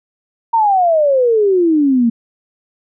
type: exponential sweep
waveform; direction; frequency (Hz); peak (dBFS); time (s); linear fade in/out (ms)
sine; down; 936 to 225.9; -9; 0.53-2.1; 10
effects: none